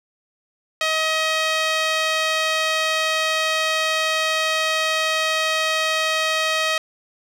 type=tone with band-pass filter; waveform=sawtooth; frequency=633 Hz; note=D#5; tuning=30 cents sharp; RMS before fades=-21 dBFS; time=0.81-6.78 s; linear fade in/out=2 ms; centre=2900 Hz; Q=0.89; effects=none